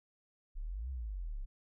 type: exponential two-way sweep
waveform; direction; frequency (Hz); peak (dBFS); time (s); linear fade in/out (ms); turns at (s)
sine; up then down; 30.59 to 68.2 to 30.59; -37; 0.55-1.46; 20; 0.9
effects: none